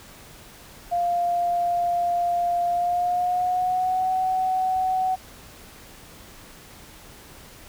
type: tone with pitch glide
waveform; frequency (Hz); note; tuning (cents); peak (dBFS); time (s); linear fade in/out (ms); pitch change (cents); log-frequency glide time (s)
sine; 698.5 to 748.6; F5 to F#5; 0 to +20; -20; 0.91-5.16; 20; +120; 2.69-4.1
effects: pink hiss -46 dBFS RMS until 7.68 s